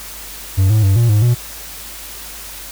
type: tone with pitch steps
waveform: triangle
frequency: 95.4 / 108.6 / 97 / 117.9 / 105.1 / 120.8 Hz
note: G2 / A2 / G2 / A#2 / G#2 / B2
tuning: -47 / -22 / -18 / +20 / +21 / -38 cents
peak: -7 dBFS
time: 0.57-1.35 s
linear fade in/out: 20 ms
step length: 130 ms
effects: added 50 Hz sine -39 dBFS peak until 2.71 s + white hiss -32 dBFS RMS until 2.71 s